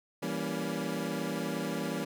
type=chord; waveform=25% pulse; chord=E diminished seventh; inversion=none; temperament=equal with one note detuned; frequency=164.81 / 196 / 233.1 / 281.4 Hz; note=E3 / G3 / Bb3 / Db4; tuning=0 / 0 / 0 / +26 cents; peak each=-34 dBFS; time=0.22-2.05 s; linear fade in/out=10 ms; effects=none